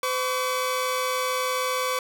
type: tone pair together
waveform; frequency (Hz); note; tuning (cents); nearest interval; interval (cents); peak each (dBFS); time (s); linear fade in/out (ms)
sawtooth; 509.9 / 1139; C5 / C#6; -45 / +47; octave + major second; 1392; -23; 0.03-1.99; 2
effects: none

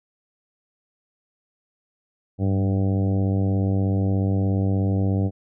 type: harmonic tone with a mistuned harmonic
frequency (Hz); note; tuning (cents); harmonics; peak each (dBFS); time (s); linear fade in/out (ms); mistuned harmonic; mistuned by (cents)
96.8; G2; -21; 1 / 2 / 3 / 4 / 5 / 6 / 7 / 8; -20 / -25 / -28 / -35 / -34 / -38 / -39 / -42; 2.38-5.31; 50; 1; +39
effects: none

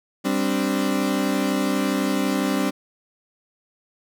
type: chord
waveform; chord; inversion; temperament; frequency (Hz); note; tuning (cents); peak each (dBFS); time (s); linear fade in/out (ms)
35% pulse; G suspended fourth; none; equal; 196 / 261.6 / 293.7; G3 / C4 / D4; 0 / 0 / 0; -23; 0.24-2.71; 20
effects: none

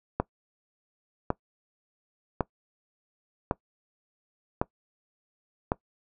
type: click train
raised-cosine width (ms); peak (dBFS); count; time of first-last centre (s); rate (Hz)
1; -10; 6; 0.2-5.719; 0.906
effects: noise-tail reverb RT60 0.1 s tail -21 dB re dry

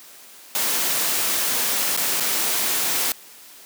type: noise with dropouts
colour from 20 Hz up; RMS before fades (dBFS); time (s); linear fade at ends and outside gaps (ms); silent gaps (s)
white; -22; 0.55-3.12; 1; 1.966-1.974 / 2.2-2.205
effects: white hiss -45 dBFS RMS until 3.65 s + high-pass 200 Hz 12 dB/octave

